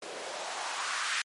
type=noise with band-pass filter sweep; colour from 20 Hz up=blue; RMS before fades=-35 dBFS; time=0.02-1.22 s; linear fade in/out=5 ms; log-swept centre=420 to 1700 Hz; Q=2; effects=low-pass 9000 Hz 12 dB/octave + MP3 48 kbps